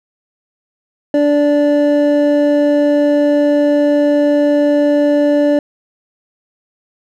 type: tone pair together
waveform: triangle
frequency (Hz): 291.5 / 583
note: D4 / D5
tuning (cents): -13 / -13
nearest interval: octave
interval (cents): 1200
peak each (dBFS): -10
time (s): 1.14-5.59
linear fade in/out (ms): 2
effects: none